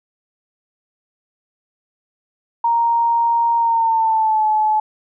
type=tone with pitch glide; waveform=sine; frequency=932.3 to 859.9 Hz; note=A#5 to A5; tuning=0 to -40 cents; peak=-13 dBFS; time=2.64-4.8 s; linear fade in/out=5 ms; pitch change=-140 cents; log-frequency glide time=3.57-4.46 s; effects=none